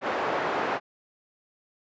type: band-pass noise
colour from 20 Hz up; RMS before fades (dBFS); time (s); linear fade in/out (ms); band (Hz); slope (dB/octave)
pink; -28; 0.01-0.8; 50; 470 to 1400; 12
effects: resampled to 16000 Hz